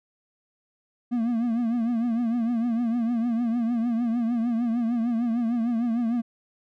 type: tone with vibrato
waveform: triangle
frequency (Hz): 233.9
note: A#3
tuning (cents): +6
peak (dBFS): -20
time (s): 1.11-6.22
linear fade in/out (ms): 20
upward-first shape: triangle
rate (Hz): 6.6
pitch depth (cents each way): 100
effects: none